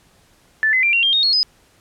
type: tone with pitch steps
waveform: sine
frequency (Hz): 1754 / 2038 / 2369 / 2752 / 3198 / 3717 / 4319 / 5019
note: A6 / C7 / D7 / F7 / G7 / A#7 / C#8 / D#8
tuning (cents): -6 / -46 / +14 / -26 / +34 / -6 / -46 / +14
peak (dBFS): -13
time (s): 0.63-1.43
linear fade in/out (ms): 0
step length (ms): 100
effects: pink hiss -55 dBFS RMS until 1.8 s + low-pass 12000 Hz 12 dB/octave

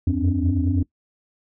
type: tone cluster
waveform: sine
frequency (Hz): 83.8 / 89.1 / 93.6 / 258.9 / 287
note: E2 / F2 / F#2 / C4 / D4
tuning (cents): +29 / +35 / +20 / -18 / -40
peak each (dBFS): -24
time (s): 0.07-0.83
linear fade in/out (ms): 5
effects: noise-tail reverb RT60 0.1 s tail -20 dB re dry + tanh soft clip ceiling -9 dBFS

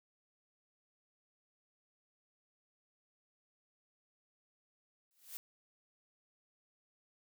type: noise with exponential growth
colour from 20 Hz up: blue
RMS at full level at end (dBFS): -42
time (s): 5.11-5.37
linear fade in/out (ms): 0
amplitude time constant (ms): 55
effects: none

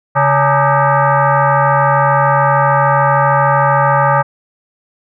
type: tone with frequency modulation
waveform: sine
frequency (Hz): 139.9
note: C#3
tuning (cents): +16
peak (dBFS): -8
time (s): 0.15-4.23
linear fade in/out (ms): 20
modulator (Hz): 353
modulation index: 3.8
effects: none

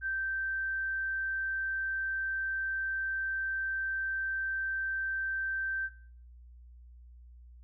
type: tone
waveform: sine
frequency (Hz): 1560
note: G6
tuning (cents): -9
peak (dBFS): -30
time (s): 0.01-5.9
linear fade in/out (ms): 50
effects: noise-tail reverb RT60 0.5 s tail -20 dB re dry + added 60 Hz sine -50 dBFS peak until 7.63 s

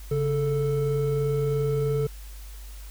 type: tone pair together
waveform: triangle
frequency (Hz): 138.99 / 440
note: C#3 / A4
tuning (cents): +5 / 0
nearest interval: octave + minor sixth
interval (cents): 1995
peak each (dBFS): -23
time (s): 0.11-2.07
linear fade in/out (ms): 5
effects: added 50 Hz sine -38 dBFS peak until 2.9 s + white hiss -50 dBFS RMS until 2.9 s

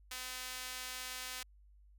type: tone with high-pass filter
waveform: sawtooth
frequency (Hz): 254.5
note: C4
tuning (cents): -48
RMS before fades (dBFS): -44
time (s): 0.11-1.43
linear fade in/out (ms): 5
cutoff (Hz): 2000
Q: 0.54
effects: added 50 Hz sine -59 dBFS peak until 1.98 s

